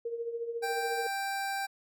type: tone with tremolo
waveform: sine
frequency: 466.2 Hz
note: A#4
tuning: in tune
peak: -30 dBFS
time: 0.05-1.07 s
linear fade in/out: 5 ms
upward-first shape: triangle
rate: 14 Hz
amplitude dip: 70%
type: tone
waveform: 25% pulse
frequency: 786 Hz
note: G5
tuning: 4 cents sharp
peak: -28 dBFS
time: 0.62-1.67 s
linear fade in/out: 20 ms
effects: none